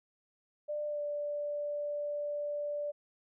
sine tone with pitch glide, 595 to 585.8 Hz, D5 to D5, +22 to -5 cents, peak -33 dBFS, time 0.68-2.92 s, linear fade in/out 20 ms, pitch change -27 cents, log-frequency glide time 0.87-1.01 s, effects none

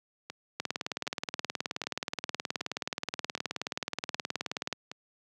two click trains, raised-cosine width 0.2 ms, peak -14 / -21 dBFS, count 79 / 7, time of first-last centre 0.6-4.727 / 0.3-4.915 s, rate 18.9 / 1.3 Hz, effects high-pass 150 Hz 12 dB/octave

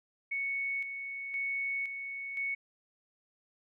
sine tone with tremolo, 2217 Hz, C#7, in tune, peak -31 dBFS, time 0.31-2.55 s, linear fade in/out 10 ms, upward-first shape square, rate 0.97 Hz, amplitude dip 50%, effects none

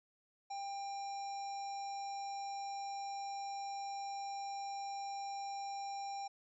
harmonic tone, 795 Hz, G5, 24 cents sharp, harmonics 1 / 3 / 5 / 7 / 9, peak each -40 / -57 / -60 / -53 / -60 dBFS, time 0.5-6.28 s, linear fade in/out 10 ms, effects none

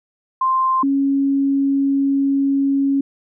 sine tone pair in turn, 1046.5 / 275.9 Hz, C6 / C#4, 0 / -8 cents, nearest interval octave + major seventh, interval 2308 cents, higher first, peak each -14 dBFS, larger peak neither, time 0.41-0.83 / 0.83-3.01 s, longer second, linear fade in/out 5 ms, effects none

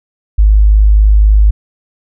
sine tone, 51.91 Hz, G#1, in tune, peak -3 dBFS, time 0.38-1.51 s, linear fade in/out 10 ms, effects none

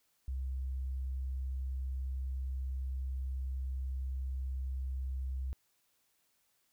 sine tone, 65.41 Hz, C2, in tune, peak -34 dBFS, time 0.28-5.53 s, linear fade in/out 0 ms, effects white hiss -75 dBFS RMS until 6.72 s

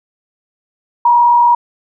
sine tone with frequency modulation, 956 Hz, A#5, 43 cents sharp, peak -6 dBFS, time 1.05-1.55 s, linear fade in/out 5 ms, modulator 39.5 Hz, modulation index 0.54, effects none

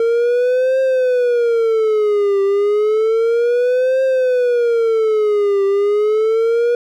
triangle tone with vibrato, 456.4 Hz, A#4, 37 cents flat, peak -10 dBFS, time 0-6.75 s, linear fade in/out 2 ms, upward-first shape triangle, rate 0.31 Hz, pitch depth 260 cents each way, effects none

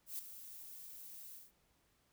violet noise with ADSR envelope, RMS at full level -41 dBFS, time 0.06-1.52 s, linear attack 130 ms, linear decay 4 ms, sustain -11 dB, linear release 180 ms, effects pink hiss -75 dBFS RMS until 2.12 s

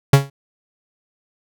45% pulse tone with exponential decay, 138.59 Hz, C#3, in tune, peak -4 dBFS, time 0.13-0.3 s, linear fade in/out 5 ms, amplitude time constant 35 ms, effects none

